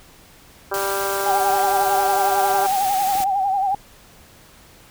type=harmonic tone; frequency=196.7 Hz; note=G3; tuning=6 cents sharp; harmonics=2 / 3 / 4 / 5 / 6 / 7 / 8; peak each=-26 / -28 / -29 / -30 / -31 / -31 / -32 dBFS; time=0.71-2.67 s; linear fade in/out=10 ms
type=noise; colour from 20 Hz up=white; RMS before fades=-29 dBFS; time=0.74-3.24 s; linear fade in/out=0 ms
type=tone with vibrato; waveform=sine; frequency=782 Hz; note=G5; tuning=4 cents flat; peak=-17 dBFS; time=1.26-3.75 s; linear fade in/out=5 ms; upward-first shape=sine; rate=11 Hz; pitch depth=71 cents each way
type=clicks; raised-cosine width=2 ms; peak=-24 dBFS; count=3; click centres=3.154 / 3.204 / 3.746 s
effects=pink hiss -48 dBFS RMS until 4.9 s